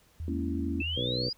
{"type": "tone", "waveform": "sine", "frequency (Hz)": 81.2, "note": "E2", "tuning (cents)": -26, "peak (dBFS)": -33, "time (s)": [0.2, 0.97], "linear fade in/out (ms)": 0}
{"type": "chord", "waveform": "sine", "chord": "A# half-diminished seventh", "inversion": "third", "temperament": "equal with one note detuned", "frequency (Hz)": [207.7, 233.1, 277.2, 331.7], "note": ["G#3", "A#3", "C#4", "E4"], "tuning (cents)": [0, 0, 0, 11], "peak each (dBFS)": [-39, -36, -33, -37], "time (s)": [0.28, 0.82], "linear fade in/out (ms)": 2}
{"type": "exponential sweep", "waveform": "sine", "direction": "up", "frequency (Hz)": [2592, 4978], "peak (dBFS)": -31, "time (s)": [0.8, 1.33], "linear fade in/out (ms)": 5}
{"type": "harmonic tone", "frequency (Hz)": 61.74, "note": "B1", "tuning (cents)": 0, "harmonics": [1, 2, 3, 4, 5, 6, 7, 8, 9], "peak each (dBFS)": [-44, -34, -44, -39, -39, -42, -43, -35, -42], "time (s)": [0.96, 1.3], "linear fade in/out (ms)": 20}
{"effects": ["pink hiss -63 dBFS RMS until 1.37 s"]}